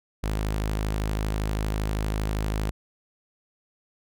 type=tone; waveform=sawtooth; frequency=52.6 Hz; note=G#1; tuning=23 cents sharp; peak=-21 dBFS; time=0.23-2.71 s; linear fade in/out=10 ms; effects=none